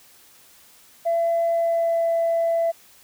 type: tone with pitch glide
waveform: sine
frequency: 673 to 668 Hz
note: E5 to E5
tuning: +36 to +23 cents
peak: -17 dBFS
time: 1.05-2.72 s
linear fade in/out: 20 ms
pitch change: -13 cents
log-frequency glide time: 1.44-2.08 s
effects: tanh soft clip ceiling -15 dBFS + white hiss -52 dBFS RMS until 3.03 s